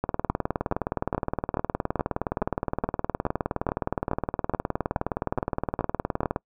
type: two click trains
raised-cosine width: 1 ms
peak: -11 / -11 dBFS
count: 15 / 123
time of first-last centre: 0.3-6.232 / 0.04-6.361 s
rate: 2.36 / 19.3 Hz
effects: noise-tail reverb RT60 0.1 s tail -26 dB re dry